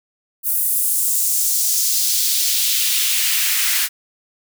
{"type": "noise with high-pass filter sweep", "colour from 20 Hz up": "white", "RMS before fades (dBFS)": -18, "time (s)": [0.43, 3.89], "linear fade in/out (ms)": 50, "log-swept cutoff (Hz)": [12000, 1700], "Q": 1.4, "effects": []}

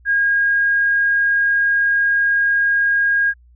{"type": "tone", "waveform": "sine", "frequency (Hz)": 1629, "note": "G#6", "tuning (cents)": -34, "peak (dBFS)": -13, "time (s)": [0.05, 3.34], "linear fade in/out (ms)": 50, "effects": ["added 60 Hz sine -46 dBFS peak until 3.55 s"]}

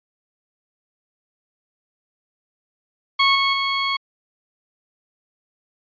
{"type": "tone with level steps", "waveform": "15% pulse", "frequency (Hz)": 1100, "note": "C#6", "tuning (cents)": -14, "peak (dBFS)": [-7, -10, -13], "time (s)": [3.19, 3.97], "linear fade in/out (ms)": 10, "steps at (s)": [3.35, 3.53], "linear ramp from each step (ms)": 5, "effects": ["resampled to 11025 Hz"]}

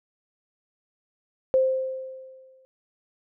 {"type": "tone with exponential decay", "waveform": "sine", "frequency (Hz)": 523.3, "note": "C5", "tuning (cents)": 0, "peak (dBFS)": -15, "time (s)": [1.54, 2.65], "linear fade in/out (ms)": 0, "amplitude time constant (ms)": 240, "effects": []}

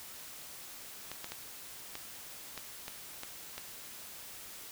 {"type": "clicks", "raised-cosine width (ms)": 0.2, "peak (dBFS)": -23, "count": 8, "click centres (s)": [1.116, 1.244, 1.32, 1.954, 2.577, 2.881, 3.234, 3.58], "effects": ["white hiss -48 dBFS RMS until 4.71 s"]}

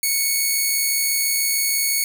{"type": "tone", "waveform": "5% pulse", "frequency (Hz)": 2217, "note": "C#7", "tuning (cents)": 0, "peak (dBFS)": -8, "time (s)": [0.03, 2.04], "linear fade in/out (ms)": 2, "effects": []}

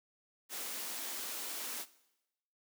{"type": "high-pass noise", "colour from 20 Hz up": "white", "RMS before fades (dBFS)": -41, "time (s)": [0.49, 1.86], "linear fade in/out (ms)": 50, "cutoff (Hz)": 210, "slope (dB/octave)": 48, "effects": ["noise-tail reverb RT60 0.9 s tail -18 dB re dry"]}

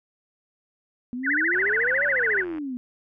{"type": "exponential two-way sweep", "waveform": "sine", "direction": "up then down", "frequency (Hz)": [240, 587.3, 240], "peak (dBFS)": -28, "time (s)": [1.13, 2.77], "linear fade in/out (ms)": 0, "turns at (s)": 2.06}
{"type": "tone with vibrato", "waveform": "sine", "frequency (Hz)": 1731, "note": "A6", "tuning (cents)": -29, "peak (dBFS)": -20, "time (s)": [1.23, 2.45], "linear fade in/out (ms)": 50, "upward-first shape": "sine", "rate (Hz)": 14, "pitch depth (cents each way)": 290}
{"type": "click train", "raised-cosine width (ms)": 0.5, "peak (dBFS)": -27, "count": 92, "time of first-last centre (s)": [1.54, 2.584], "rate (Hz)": 87.2}
{"effects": []}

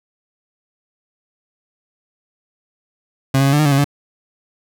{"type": "tone with pitch steps", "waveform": "30% pulse", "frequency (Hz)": [134.6, 137.3, 138.1, 147.3, 152.8, 142.8, 137.3, 143.2], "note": ["C3", "C#3", "C#3", "D3", "D#3", "D3", "C#3", "D3"], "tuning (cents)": [49, -16, -6, 6, -31, -48, -16, -43], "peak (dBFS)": -9, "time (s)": [3.34, 3.844], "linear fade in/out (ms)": 5, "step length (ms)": 63, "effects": []}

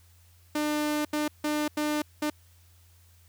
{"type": "tone bursts at uneven times", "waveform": "sawtooth", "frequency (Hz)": 299.9, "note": "D4", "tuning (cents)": 36, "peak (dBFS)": -22, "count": 5, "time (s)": [[0.55, 1.05], [1.13, 1.28], [1.44, 1.68], [1.77, 2.02], [2.22, 2.3]], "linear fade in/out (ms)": 5, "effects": ["added 86 Hz sine -56 dBFS peak until 3.28 s", "white hiss -63 dBFS RMS until 3.28 s"]}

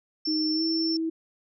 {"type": "tone", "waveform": "sine", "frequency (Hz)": 5390, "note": "E8", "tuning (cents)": 38, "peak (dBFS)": -27, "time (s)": [0.25, 0.97], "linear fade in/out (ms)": 5}
{"type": "tone with pitch glide", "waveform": "sine", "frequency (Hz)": [311.1, 324.5], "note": ["D#4", "E4"], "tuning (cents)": [0, -27], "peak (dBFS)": -25, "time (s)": [0.27, 1.1], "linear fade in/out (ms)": 10, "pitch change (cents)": 73, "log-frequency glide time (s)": [0.53, 0.63]}
{"effects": []}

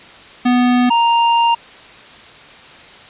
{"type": "tone pair in turn", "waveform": "square", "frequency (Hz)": [246.9, 932.2], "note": ["B3", "A#5"], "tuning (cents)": [0, 0], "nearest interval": "octave + major seventh", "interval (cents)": 2300, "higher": "second", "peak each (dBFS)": -11, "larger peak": "neither", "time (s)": [[0.45, 0.9], [0.9, 1.55]], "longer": "second", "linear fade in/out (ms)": 10, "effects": ["white hiss -39 dBFS RMS until 3.09 s", "resampled to 8000 Hz"]}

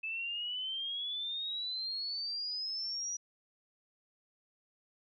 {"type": "exponential sweep", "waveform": "sine", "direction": "up", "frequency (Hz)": [2610, 5840], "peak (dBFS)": -35, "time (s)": [0.03, 3.17], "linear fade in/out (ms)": 10, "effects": []}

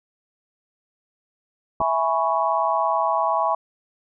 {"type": "chord", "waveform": "sine", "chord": "C# minor seventh", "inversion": "first", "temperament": "equal", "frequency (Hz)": [659.3, 830.6, 987.8, 1108.7], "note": ["E5", "G#5", "B5", "C#6"], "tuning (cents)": [0, 0, 0, 0], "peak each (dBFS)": -24, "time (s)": [1.8, 3.55], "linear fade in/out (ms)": 5}
{"type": "clicks", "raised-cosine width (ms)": 2, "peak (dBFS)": -20, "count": 2, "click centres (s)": [1.803, 1.815]}
{"effects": []}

